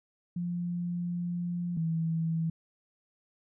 sine tone pair in turn, 174.61 / 163.29 Hz, F3 / E3, 0 / -16 cents, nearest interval minor second, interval 116 cents, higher first, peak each -30 / -27 dBFS, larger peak second, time 0.36-1.77 / 1.77-2.5 s, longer first, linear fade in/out 5 ms, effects none

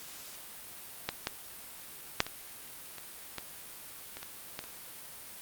clicks, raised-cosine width 0.2 ms, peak -13 / -13 / -6 / -22 / -26 / -18 / -23 / -24 / -19 / -27 dBFS, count 10, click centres 1.09 / 1.271 / 2.204 / 2.266 / 2.983 / 3.383 / 4.17 / 4.23 / 4.591 / 4.64 s, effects white hiss -47 dBFS RMS until 5.41 s + Opus 48 kbps

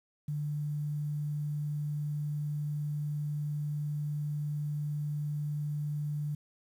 sine tone with quantisation, 148.1 Hz, D3, 15 cents sharp, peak -31 dBFS, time 0.28-6.35 s, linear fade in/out 5 ms, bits 10, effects none

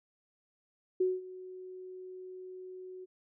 sine tone with ADSR envelope, 370 Hz, F#4, in tune, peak -24 dBFS, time 1-3.06 s, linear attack 8 ms, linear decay 200 ms, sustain -19 dB, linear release 24 ms, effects none

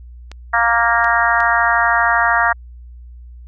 clicks, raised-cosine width 0.2 ms, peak -17 dBFS, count 3, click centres 0.316 / 1.044 / 1.404 s
harmonic tone, 233.1 Hz, A#3, in tune, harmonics 3 / 4 / 5 / 6 / 7 / 8, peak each -19 / -19 / -19 / -19 / -19 / -19 dBFS, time 0.53-2.53 s, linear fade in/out 10 ms
effects added 60 Hz sine -34 dBFS peak until 3.47 s

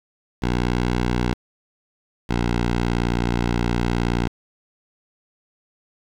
10% pulse tone pair in turn, 60.6 / 59.08 Hz, B1 / A#1, -32 / +24 cents, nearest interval unison, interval 44 cents, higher first, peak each -11 dBFS, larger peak neither, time 0.42-1.34 / 2.29-4.28 s, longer second, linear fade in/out 10 ms, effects low-pass 5000 Hz 12 dB/octave + 7-bit

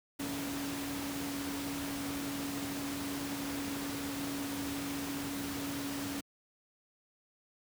sine tone in noise, 280.5 Hz, C#4, 21 cents sharp, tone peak -37 dBFS, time 0.19-6.21 s, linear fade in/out 10 ms, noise pink, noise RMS -40 dBFS, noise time 0.19-6.21 s, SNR 0 dB, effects high-pass 100 Hz 12 dB/octave

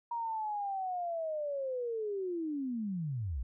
sine linear sweep, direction down, 949 to 52.9 Hz, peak -33 dBFS, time 0.11-3.43 s, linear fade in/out 5 ms, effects none

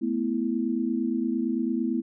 sine chord, A suspended second, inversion none, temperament equal with one note detuned, 220 / 248.8 / 329.6 Hz, A3 / B3 / E4, 0 / +13 / 0 cents, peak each -29 / -27 / -29 dBFS, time 0.01-2.02 s, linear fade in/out 20 ms, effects none

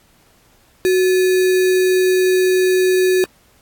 sine tone with sample-and-hold, 370 Hz, F#4, in tune, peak -11 dBFS, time 0.85-3.24 s, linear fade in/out 0 ms, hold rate 2100 Hz, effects pink hiss -54 dBFS RMS until 3.61 s + AAC 64 kbps

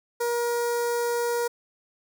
sawtooth tone with notch filter, 475.1 Hz, A#4, 33 cents sharp, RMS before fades -26 dBFS, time 0.2-1.48 s, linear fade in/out 10 ms, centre 2900 Hz, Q 0.76, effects none

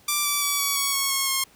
5% pulse tone with pitch steps, 1174.7 / 1159.9 / 1145.2 / 1130.8 / 1116.5 / 1102.4 / 1088.5 / 1074.7 Hz, D6 / D6 / D6 / C#6 / C#6 / C#6 / C#6 / C6, 0 / -22 / -44 / +34 / +12 / -10 / -32 / +46 cents, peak -10 dBFS, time 0.08-1.44 s, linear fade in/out 5 ms, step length 170 ms, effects pink hiss -55 dBFS RMS until 1.55 s + high-pass 60 Hz 12 dB/octave

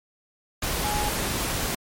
sine tone in noise, 836 Hz, G#5, 11 cents sharp, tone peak -27 dBFS, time 0.84-1.09 s, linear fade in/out 5 ms, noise pink, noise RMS -27 dBFS, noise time 0.62-1.75 s, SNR -3 dB, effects MP3 64 kbps

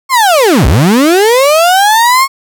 35% pulse linear two-way sweep, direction down then up, 1100 to 52.9 to 1100 Hz, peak -3 dBFS, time 0.09-2.28 s, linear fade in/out 50 ms, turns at 0.67 s, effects none

